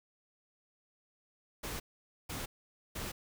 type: noise bursts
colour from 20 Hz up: pink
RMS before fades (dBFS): -40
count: 3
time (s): 1.63-3.12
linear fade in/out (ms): 10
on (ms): 170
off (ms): 490
effects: none